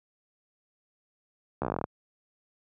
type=slowing click train; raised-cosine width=1 ms; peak=-15 dBFS; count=12; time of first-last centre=1.62-1.841 s; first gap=14 ms; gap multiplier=1.07; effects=high-pass 80 Hz 12 dB/octave